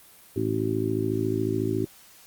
harmonic tone, 54 Hz, A1, 32 cents flat, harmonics 2 / 3 / 4 / 5 / 6 / 7, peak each -30 / -37 / -35 / -31 / -29 / -28 dBFS, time 0.36-1.85 s, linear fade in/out 5 ms, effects white hiss -52 dBFS RMS until 2.26 s + Opus 32 kbps

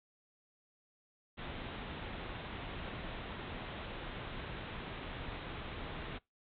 pink low-pass noise, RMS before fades -44 dBFS, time 1.37-6.19 s, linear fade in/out 20 ms, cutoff 3800 Hz, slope 96 dB/octave, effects noise-tail reverb RT60 0.2 s tail -23 dB re dry

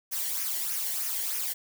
blue noise with flanger, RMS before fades -31 dBFS, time 0.11-1.54 s, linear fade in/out 20 ms, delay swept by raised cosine 0.24 to 0.82 ms, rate 3.2 Hz, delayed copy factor -0.6, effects none

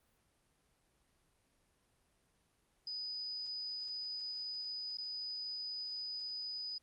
sine tone with dropouts, 4978 Hz, D#8, in tune, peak -39 dBFS, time 2.87-6.78 s, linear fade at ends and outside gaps 2 ms, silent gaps 4.971-4.984 s, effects pink hiss -75 dBFS RMS until 6.82 s + Opus 32 kbps

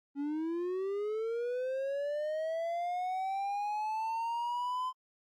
triangle linear sweep, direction up, 277.2 to 1028 Hz, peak -30 dBFS, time 0.15-4.93 s, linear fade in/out 50 ms, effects AAC 64 kbps

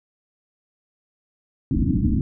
white low-pass noise, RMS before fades -20 dBFS, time 1.71-2.21 s, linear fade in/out 2 ms, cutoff 310 Hz, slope 96 dB/octave, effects none

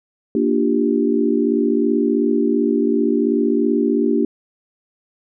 sine chord, G minor seventh, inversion first, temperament equal, 233.1 / 293.7 / 349.2 / 392 Hz, Bb3 / D4 / F4 / G4, 0 / 0 / 0 / 0 cents, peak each -19 / -19 / -22 / -20 dBFS, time 0.35-4.25 s, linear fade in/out 2 ms, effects none

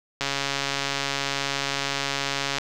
click train, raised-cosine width 0.2 ms, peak -8 dBFS, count 331, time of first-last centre 0.21-2.584 s, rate 139 Hz, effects none

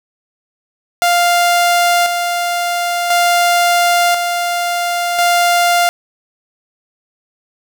sawtooth tone with tremolo, 698.5 Hz, F5, in tune, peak -6 dBFS, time 1.02-5.89 s, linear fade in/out 0 ms, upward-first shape square, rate 0.48 Hz, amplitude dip 45%, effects none

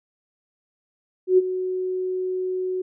sine tone with ADSR envelope, 370 Hz, F#4, in tune, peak -10 dBFS, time 1.27-2.82 s, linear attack 110 ms, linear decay 27 ms, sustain -13 dB, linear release 8 ms, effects none

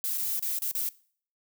violet noise with dropouts, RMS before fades -30 dBFS, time 0.04-0.89 s, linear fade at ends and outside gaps 1 ms, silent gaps 0.176-0.18 / 0.395-0.425 / 0.588-0.62 / 0.713-0.75 s, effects noise-tail reverb RT60 0.5 s tail -21 dB re dry

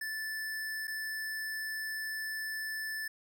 square tone with dropouts, 1753 Hz, A6, 7 cents flat, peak -36 dBFS, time 0.01-3.08 s, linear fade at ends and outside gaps 5 ms, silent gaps 0.872-0.878 s, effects none

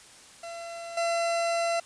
40% pulse tone with level steps, 677 Hz, E5, 46 cents sharp, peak -36 / -24 dBFS, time 0.43-1.8 s, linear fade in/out 5 ms, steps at 0.97 s, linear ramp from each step 5 ms, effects white hiss -51 dBFS RMS until 1.85 s + resampled to 22050 Hz

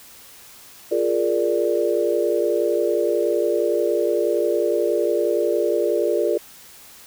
sine chord, Bb dominant seventh, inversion second, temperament equal, 349.2 / 415.3 / 466.2 / 587.3 Hz, F4 / Ab4 / Bb4 / D5, 0 / 0 / 0 / 0 cents, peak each -23 dBFS, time 0.91-6.38 s, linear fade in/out 10 ms, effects white hiss -45 dBFS RMS until 7.06 s

